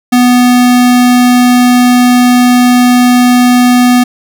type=tone; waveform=square; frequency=246.9 Hz; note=B3; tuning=in tune; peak=-4 dBFS; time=0.12-4.04 s; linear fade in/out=10 ms; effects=none